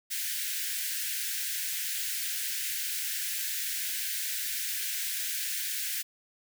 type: high-pass noise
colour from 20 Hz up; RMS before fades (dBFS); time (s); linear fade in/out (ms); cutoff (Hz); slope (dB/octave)
white; -33; 0.1-6.03; 20; 1500; 96
effects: none